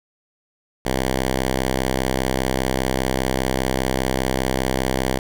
5% pulse tone, 65 Hz, C2, 11 cents flat, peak -8 dBFS, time 0.85-5.19 s, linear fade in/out 5 ms, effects none

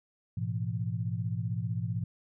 sine tone cluster, 106.8 / 122.4 / 169.3 Hz, G#2 / B2 / E3, +49 / -15 / +46 cents, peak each -33 / -34 / -36 dBFS, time 0.37-2.04 s, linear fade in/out 5 ms, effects none

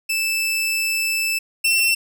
sawtooth tone pair in turn, 2637 / 2697 Hz, E7 / E7, 0 / +39 cents, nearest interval unison, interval 39 cents, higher second, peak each -16 / -12 dBFS, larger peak second, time 0.09-1.39 / 1.64-1.95 s, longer first, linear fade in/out 10 ms, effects none

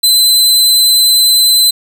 sawtooth tone, 4045 Hz, B7, 41 cents sharp, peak -3 dBFS, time 0.03-1.71 s, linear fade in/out 10 ms, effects none

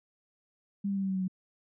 sine tone with pitch steps, 200 / 197.47 / 194.98 / 192.52 / 190.09 / 187.69 / 185.32 Hz, G3 / G3 / G3 / G3 / F#3 / F#3 / F#3, +35 / +13 / -9 / -31 / +47 / +25 / +3 cents, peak -28 dBFS, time 0.84-1.281 s, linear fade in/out 10 ms, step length 63 ms, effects none

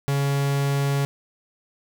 45% pulse tone, 140 Hz, C#3, 18 cents sharp, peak -20 dBFS, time 0.08-1.05 s, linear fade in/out 0 ms, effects none

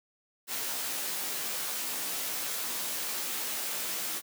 white noise with comb filter, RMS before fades -34 dBFS, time 0.47-4.22 s, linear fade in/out 50 ms, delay 16 ms, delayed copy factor +0.85, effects high-pass 200 Hz 12 dB/octave

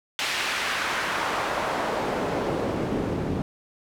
pink noise with band-pass filter sweep, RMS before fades -27 dBFS, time 0.19-3.42 s, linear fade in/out 0 ms, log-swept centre 2700 to 210 Hz, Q 0.96, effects none

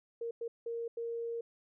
sine tone bursts at uneven times, 465 Hz, A#4, 4 cents flat, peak -35 dBFS, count 4, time 0.21-0.31 / 0.41-0.48 / 0.66-0.88 / 0.97-1.41 s, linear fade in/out 5 ms, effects none

